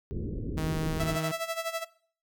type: low-pass noise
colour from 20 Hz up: pink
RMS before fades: -34 dBFS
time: 0.11-1.17 s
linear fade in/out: 0 ms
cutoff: 440 Hz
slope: 48 dB/octave
type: tone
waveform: sawtooth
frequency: 158 Hz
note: D#3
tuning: 27 cents sharp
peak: -26 dBFS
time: 0.57-1.32 s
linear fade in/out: 10 ms
type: tone with tremolo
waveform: sawtooth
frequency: 659.3 Hz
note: E5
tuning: in tune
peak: -24 dBFS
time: 0.99-1.85 s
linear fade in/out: 20 ms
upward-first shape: sine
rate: 12 Hz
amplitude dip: 75%
effects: noise-tail reverb RT60 0.5 s tail -20 dB re dry